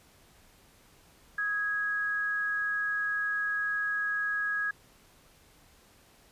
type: tone pair together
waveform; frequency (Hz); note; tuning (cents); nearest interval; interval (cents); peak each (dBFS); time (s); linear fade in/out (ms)
sine; 1265.2 / 1657; D#6 / G#6; +29 / -4; perfect fourth; 467; -38 / -28; 1.38-4.71; 5
effects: pink hiss -60 dBFS RMS until 6.31 s + resampled to 32000 Hz